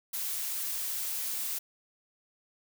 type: noise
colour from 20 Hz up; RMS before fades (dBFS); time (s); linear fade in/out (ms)
blue; -34; 0.13-1.59; 10
effects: none